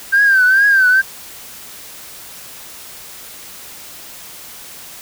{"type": "tone with vibrato", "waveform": "sine", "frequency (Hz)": 1568, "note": "G6", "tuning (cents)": 0, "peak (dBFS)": -7, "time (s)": [0.12, 1.02], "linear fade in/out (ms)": 20, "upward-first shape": "triangle", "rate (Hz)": 2.3, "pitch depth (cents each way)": 110, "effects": ["tanh soft clip ceiling -4 dBFS", "white hiss -35 dBFS RMS until 5.01 s"]}